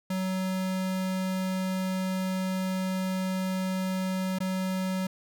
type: tone with dropouts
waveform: square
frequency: 187.4 Hz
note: F#3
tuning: 22 cents sharp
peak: -28 dBFS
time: 0.1-5.07 s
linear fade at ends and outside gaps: 5 ms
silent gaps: 4.387-4.403 s
effects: none